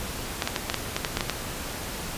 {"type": "clicks", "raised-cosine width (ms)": 0.2, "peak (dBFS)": -7, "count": 10, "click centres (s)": [0.422, 0.475, 0.562, 0.699, 0.743, 0.965, 1.048, 1.171, 1.208, 1.297], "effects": ["pink hiss -34 dBFS RMS until 2.17 s", "resampled to 32000 Hz"]}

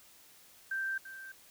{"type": "tone with echo", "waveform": "sine", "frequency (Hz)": 1568, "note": "G6", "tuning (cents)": 0, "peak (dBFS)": -32, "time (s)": [0.71, 0.98], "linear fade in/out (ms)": 5, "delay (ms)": 340, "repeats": 1, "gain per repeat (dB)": -12, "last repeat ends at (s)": 1.32, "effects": ["white hiss -59 dBFS RMS until 1.5 s"]}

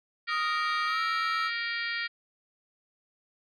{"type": "harmonic tone", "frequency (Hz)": 466.2, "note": "A#4", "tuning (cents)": 0, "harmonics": [3, 4, 5, 6, 7, 8, 9, 10], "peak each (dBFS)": [-37, -33, -36, -45, -41, -46, -43, -41], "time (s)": [0.27, 2.08], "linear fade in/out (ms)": 20}
{"type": "tone with pitch glide", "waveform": "triangle", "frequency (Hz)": [1244.5, 1310.9], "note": ["D#6", "E6"], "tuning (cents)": [0, -10], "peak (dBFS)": -27, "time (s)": [0.28, 1.51], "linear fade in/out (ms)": 50, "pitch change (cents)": 90, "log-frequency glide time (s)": [0.86, 1.01]}
{"effects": []}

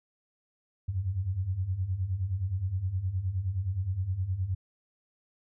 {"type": "beating tone pair", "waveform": "sine", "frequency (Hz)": [87.31, 96.91], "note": ["F2", "G2"], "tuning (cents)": [0, -19], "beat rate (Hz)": 9.6, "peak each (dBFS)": [-34, -29], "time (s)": [0.88, 4.55], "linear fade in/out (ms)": 10, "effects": []}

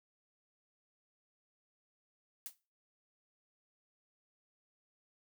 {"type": "noise with exponential decay", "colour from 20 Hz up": "blue", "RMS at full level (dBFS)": -39, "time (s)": [2.46, 2.55], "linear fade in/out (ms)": 0, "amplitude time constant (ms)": 19, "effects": ["noise-tail reverb RT60 0.3 s tail -17 dB re dry"]}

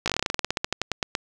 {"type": "slowing click train", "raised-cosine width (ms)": 0.2, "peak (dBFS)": -6, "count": 21, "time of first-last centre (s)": [0.06, 1.151], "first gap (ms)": 17, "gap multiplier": 1.11, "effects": []}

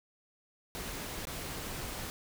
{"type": "noise with dropouts", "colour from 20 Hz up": "pink", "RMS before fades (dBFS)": -40, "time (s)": [0.75, 2.1], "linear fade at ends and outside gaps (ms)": 0, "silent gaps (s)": [1.253, 1.271], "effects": []}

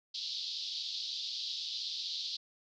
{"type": "band-pass noise", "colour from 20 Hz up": "pink", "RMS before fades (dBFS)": -39, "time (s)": [0.14, 2.37], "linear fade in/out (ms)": 10, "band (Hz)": [3500, 4900], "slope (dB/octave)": 48, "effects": []}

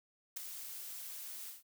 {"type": "noise with ADSR envelope", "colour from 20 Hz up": "blue", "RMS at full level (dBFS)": -37, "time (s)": [0.36, 1.63], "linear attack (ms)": 12, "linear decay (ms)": 6, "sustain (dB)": -9, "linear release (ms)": 160, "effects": []}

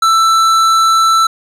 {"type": "tone with hard clipping", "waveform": "sine", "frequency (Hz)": 1328, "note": "E6", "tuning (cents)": 12, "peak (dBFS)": -9, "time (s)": [0.02, 1.27], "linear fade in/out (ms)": 5, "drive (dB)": 12, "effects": []}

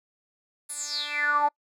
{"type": "tone with band-pass filter sweep", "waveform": "10% pulse", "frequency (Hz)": 293.7, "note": "D4", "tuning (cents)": 0, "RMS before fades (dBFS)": -27, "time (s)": [0.69, 1.49], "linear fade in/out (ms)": 10, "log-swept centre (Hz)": [11000, 760], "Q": 9.2, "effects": ["noise-tail reverb RT60 0.1 s tail -26 dB re dry"]}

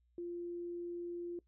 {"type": "tone", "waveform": "sine", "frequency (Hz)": 347.1, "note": "F4", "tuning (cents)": -11, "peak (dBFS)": -39, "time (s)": [0.18, 1.39], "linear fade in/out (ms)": 2, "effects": ["noise-tail reverb RT60 0.1 s tail -21 dB re dry", "added 60 Hz sine -70 dBFS peak until 1.47 s"]}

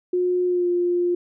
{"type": "tone with pitch glide", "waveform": "sine", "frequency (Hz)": [360, 352], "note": ["F#4", "F4"], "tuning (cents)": [-47, 14], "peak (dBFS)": -18, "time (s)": [0.13, 1.15], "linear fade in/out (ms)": 5, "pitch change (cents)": -39, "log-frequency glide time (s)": [0.46, 0.68], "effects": []}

